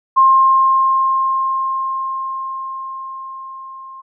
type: tone with level ramp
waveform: sine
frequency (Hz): 1062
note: C6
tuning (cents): +25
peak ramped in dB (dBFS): -6 to -32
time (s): 0.16-4.02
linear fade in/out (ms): 20
effects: none